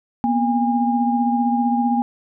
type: tone cluster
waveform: sine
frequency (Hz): 239.2 / 254.6 / 813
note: A#3 / C4 / G#5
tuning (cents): +45 / -47 / -37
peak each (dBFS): -18 / -27 / -20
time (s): 0.24-2.02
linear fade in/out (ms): 0
effects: none